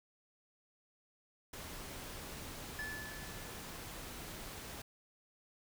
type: noise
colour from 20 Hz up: pink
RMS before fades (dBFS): -47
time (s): 1.53-4.82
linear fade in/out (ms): 5
type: tone with exponential decay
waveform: triangle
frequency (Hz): 1734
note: A6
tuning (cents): -26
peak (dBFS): -37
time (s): 2.79-4.08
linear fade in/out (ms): 0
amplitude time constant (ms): 280
effects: none